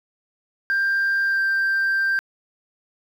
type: tone with pitch glide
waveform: sine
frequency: 1587 to 1576 Hz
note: G6 to G6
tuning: +21 to +9 cents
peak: -16 dBFS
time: 0.7-2.19 s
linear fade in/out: 0 ms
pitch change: -12 cents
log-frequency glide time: 1.26-1.4 s
effects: tanh soft clip ceiling -16 dBFS + 8-bit